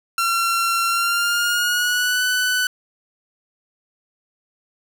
sawtooth tone with pitch glide, 1364 to 1496.1 Hz, F6 to F#6, -41 to +19 cents, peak -14 dBFS, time 0.18-2.67 s, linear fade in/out 2 ms, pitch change +160 cents, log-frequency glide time 0.87-2.23 s, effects none

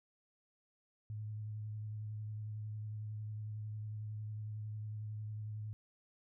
sine tone with vibrato, 106.9 Hz, A2, 49 cents flat, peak -40 dBFS, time 1.1-5.73 s, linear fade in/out 0 ms, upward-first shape triangle, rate 11 Hz, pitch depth 24 cents each way, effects none

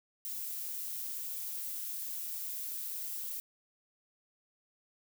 violet noise with amplitude modulation, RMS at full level -38 dBFS, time 0.25-3.4 s, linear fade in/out 0 ms, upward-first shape sine, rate 167 Hz, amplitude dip 30%, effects none

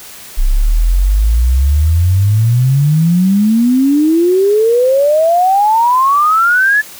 sine exponential sweep, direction up, 31 to 1738 Hz, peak -7 dBFS, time 0.37-6.82 s, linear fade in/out 20 ms, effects white hiss -33 dBFS RMS until 6.99 s

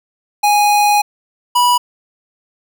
square tone pair in turn, 828 / 978.4 Hz, G#5 / B5, -5 / -16 cents, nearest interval minor third, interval 289 cents, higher second, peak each -10 dBFS, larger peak neither, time 0.43-1.02 / 1.55-1.78 s, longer first, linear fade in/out 10 ms, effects none

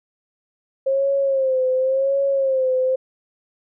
sine tone with vibrato, 533 Hz, C5, 32 cents sharp, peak -16 dBFS, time 0.86-2.96 s, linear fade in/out 10 ms, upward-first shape sine, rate 0.92 Hz, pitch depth 65 cents each way, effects none

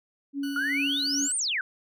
sine tone with tremolo, 280 Hz, C#4, 18 cents sharp, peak -27 dBFS, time 0.33-1.29 s, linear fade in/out 50 ms, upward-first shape sine, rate 2.5 Hz, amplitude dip 55%
20% pulse tone, 1480 Hz, F#6, in tune, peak -33 dBFS, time 0.43-1.32 s, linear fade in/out 5 ms
sine exponential two-way sweep, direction up then down, 1383 to 9200 to 1451 Hz, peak -25 dBFS, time 0.56-1.61 s, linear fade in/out 2 ms, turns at 1.37 s
effects none

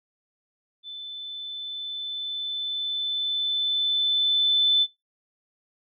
sine tone with level ramp, 3518 Hz, A7, 1 cent flat, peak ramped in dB -35 to -16 dBFS, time 0.83-4.87 s, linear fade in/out 50 ms, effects noise-tail reverb RT60 0.2 s tail -22 dB re dry

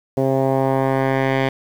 10% pulse tone with low-pass filter sweep, 133.8 Hz, C3, 39 cents sharp, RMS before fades -18 dBFS, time 0.17-1.49 s, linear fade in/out 5 ms, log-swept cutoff 530 to 2700 Hz, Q 1.4, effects 7-bit

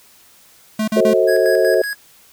square tone bursts, 216.5 Hz, A3, 28 cents flat, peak -17 dBFS, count 3, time 0.79-1.136 s, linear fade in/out 5 ms, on 88 ms, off 41 ms
sine chord, F# diminished seventh, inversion none, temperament just, 370 / 444 / 532.8 / 639.4 Hz, F#4 / A4 / C5 / Eb5, 0 / +16 / +31 / +47 cents, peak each -17 dBFS, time 0.96-1.82 s, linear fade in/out 5 ms
square tone with tremolo, 1661.2 Hz, G#6, in tune, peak -22 dBFS, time 1.27-1.95 s, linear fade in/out 20 ms, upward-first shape square, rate 5.3 Hz, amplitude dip 60%
effects white hiss -49 dBFS RMS until 2.32 s

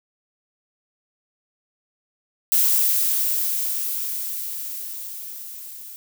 violet noise with level ramp, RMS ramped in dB -17 to -39 dBFS, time 2.52-5.96 s, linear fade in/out 0 ms, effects none

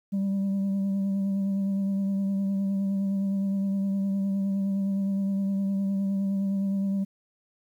sine tone with vibrato, 196 Hz, G3, in tune, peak -21 dBFS, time 0.12-7.05 s, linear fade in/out 20 ms, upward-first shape triangle, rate 9.7 Hz, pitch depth 26 cents each way, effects tanh soft clip ceiling -23 dBFS + 10-bit

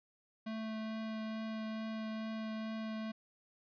square tone with vibrato, 220 Hz, A3, in tune, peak -39 dBFS, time 0.46-3.12 s, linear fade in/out 10 ms, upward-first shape triangle, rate 2.3 Hz, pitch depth 10 cents each way, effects resampled to 11025 Hz

